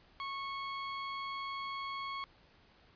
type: tone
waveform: sawtooth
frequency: 1100 Hz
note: C#6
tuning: 14 cents flat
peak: -34 dBFS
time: 0.2-2.24 s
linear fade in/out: 0 ms
effects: pink hiss -64 dBFS RMS until 2.95 s + resampled to 11025 Hz